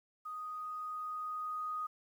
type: tone with level ramp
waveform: sine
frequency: 1244.5 Hz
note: D#6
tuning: in tune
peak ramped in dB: -40 to -35 dBFS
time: 0.25-1.87 s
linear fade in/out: 10 ms
effects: 11-bit